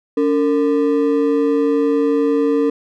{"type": "ring-modulated tone", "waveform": "triangle", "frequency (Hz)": 370, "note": "F#4", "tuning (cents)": 0, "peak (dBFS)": -8, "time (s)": [0.17, 2.7], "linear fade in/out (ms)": 5, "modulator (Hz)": 85.6, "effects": []}